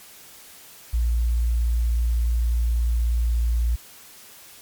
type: tone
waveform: sine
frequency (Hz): 58.27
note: A#1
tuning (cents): 0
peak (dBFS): -18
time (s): 0.93-3.76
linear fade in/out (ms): 10
effects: white hiss -46 dBFS RMS until 4.61 s + MP3 96 kbps